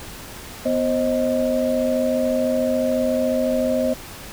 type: tone cluster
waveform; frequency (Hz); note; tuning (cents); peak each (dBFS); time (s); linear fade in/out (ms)
sine; 248.9 / 531 / 625; B3 / C5 / D#5; +14 / +25 / +8; -22; 0.65-3.94; 10
effects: pink hiss -37 dBFS RMS until 4.32 s